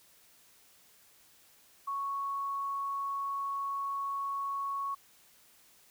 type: tone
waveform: sine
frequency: 1108.7 Hz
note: C#6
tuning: in tune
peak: -32 dBFS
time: 1.87-4.95 s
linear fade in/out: 10 ms
effects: white hiss -62 dBFS RMS until 5.9 s